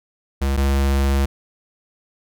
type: tone pair in turn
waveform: square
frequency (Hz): 68.4 / 68.66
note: C#2 / C#2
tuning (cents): -23 / -16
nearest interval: unison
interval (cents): 7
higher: second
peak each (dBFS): -18 / -16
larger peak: second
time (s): 0.41-0.57 / 0.57-1.26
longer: second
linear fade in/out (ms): 10
effects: none